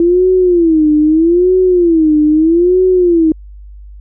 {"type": "tone with vibrato", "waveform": "sine", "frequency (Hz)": 334.8, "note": "E4", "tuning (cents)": 27, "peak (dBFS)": -6, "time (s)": [0, 3.32], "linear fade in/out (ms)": 2, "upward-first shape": "sine", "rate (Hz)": 0.79, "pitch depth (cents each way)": 180, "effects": ["added 50 Hz sine -30 dBFS peak until 4 s"]}